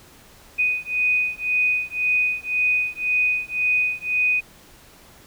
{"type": "beating tone pair", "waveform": "sine", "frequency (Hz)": [2489, 2490.9], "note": ["D#7", "D#7"], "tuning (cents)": [0, 1], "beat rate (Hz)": 1.9, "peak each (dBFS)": -22, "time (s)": [0.58, 4.41], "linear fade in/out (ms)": 20, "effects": ["pink hiss -49 dBFS RMS until 5.26 s"]}